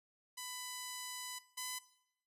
5% pulse tone pair in turn, 998 / 1006.1 Hz, B5 / B5, +18 / +32 cents, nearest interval unison, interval 14 cents, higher second, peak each -31 / -28 dBFS, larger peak second, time 0.37-1.39 / 1.57-1.79 s, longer first, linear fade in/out 10 ms, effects noise-tail reverb RT60 0.7 s tail -17 dB re dry + resampled to 32000 Hz

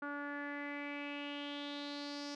sawtooth tone with low-pass filter sweep, 287.9 Hz, D4, 34 cents flat, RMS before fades -43 dBFS, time 0.02-2.35 s, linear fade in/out 5 ms, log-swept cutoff 1400 to 5300 Hz, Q 5.3, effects none

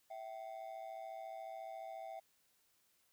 triangle ring-modulated tone, 714 Hz, F5, 38 cents sharp, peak -40 dBFS, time 0.1-2.2 s, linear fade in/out 10 ms, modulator 57.1 Hz, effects white hiss -75 dBFS RMS until 3.12 s

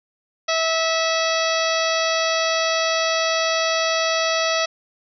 harmonic tone with a mistuned harmonic, 650 Hz, E5, 24 cents flat, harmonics 1 / 2 / 3 / 4 / 5 / 6 / 7 / 8 / 9, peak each -22 / -25 / -27 / -28 / -29 / -30 / -30 / -31 / -32 dBFS, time 0.48-4.66 s, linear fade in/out 10 ms, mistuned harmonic 5, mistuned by +31 cents, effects none

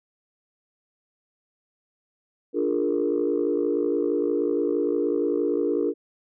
sine chord, Bb dominant seventh, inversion first, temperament equal, 293.7 / 349.2 / 415.3 / 466.2 Hz, D4 / F4 / Ab4 / Bb4, 0 / 0 / 0 / 0 cents, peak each -26 dBFS, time 2.53-5.94 s, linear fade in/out 50 ms, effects tanh soft clip ceiling -13 dBFS

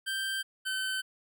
25% pulse tone pair in turn, 1568 / 1532.2 Hz, G6 / G6, 0 / -40 cents, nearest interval unison, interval 40 cents, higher first, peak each -27 dBFS, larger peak neither, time 0.06-0.43 / 0.65-1.02 s, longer neither, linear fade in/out 20 ms, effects none

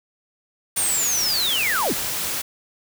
sine linear sweep, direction down, 9080 to 87.31 Hz, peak -20 dBFS, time 0.76-1.94 s, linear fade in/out 20 ms
white noise, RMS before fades -26 dBFS, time 0.76-2.42 s, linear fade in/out 10 ms
effects none

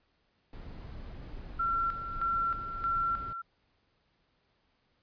brown noise, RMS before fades -43 dBFS, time 0.53-3.33 s, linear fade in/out 2 ms
sine tone with tremolo, 1359 Hz, F6, 48 cents flat, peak -27 dBFS, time 1.59-3.42 s, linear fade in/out 10 ms, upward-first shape square, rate 1.6 Hz, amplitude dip 65%
effects pink hiss -73 dBFS RMS until 5.02 s + resampled to 11025 Hz

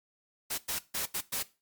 white noise bursts at uneven times, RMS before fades -33 dBFS, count 5, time 0.5-0.58 / 0.68-0.79 / 0.94-1.06 / 1.14-1.21 / 1.32-1.43 s, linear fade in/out 10 ms, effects noise-tail reverb RT60 0.3 s tail -18 dB re dry + MP3 96 kbps

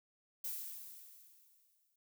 violet noise with exponential decay, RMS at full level -40 dBFS, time 0.44-1.96 s, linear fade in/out 5 ms, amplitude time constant 330 ms, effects noise-tail reverb RT60 0.1 s tail -23 dB re dry

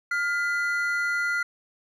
triangle tone pair together, 1412.1 / 2004 Hz, F6 / B6, +19 / +25 cents, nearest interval tritone, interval 606 cents, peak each -23 / -27 dBFS, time 0.11-1.43 s, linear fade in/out 5 ms, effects none

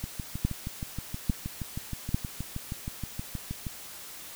two click trains, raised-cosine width 5 ms, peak -21 / -12 dBFS, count 24 / 3, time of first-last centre 0.04-3.668 / 0.45-2.145 s, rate 6.34 / 1.18 Hz, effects white hiss -44 dBFS RMS until 4.35 s

